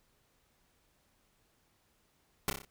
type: noise with echo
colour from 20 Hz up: pink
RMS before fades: -30 dBFS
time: 2.48-2.5 s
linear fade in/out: 2 ms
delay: 30 ms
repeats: 5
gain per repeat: -5 dB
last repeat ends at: 2.65 s
effects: pink hiss -72 dBFS RMS until 2.7 s